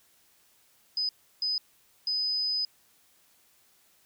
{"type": "tone bursts at uneven times", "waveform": "sine", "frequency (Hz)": 5010, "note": "D#8", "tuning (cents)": 11, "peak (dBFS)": -26, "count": 3, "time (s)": [[0.97, 1.09], [1.42, 1.58], [2.07, 2.65]], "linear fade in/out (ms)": 2, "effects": ["white hiss -64 dBFS RMS until 4.05 s"]}